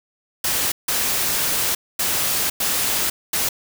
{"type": "noise bursts at uneven times", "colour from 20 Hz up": "white", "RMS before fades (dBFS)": -21, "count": 5, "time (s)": [[0.44, 0.72], [0.88, 1.75], [1.99, 2.5], [2.6, 3.1], [3.33, 3.49]], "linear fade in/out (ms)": 5, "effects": []}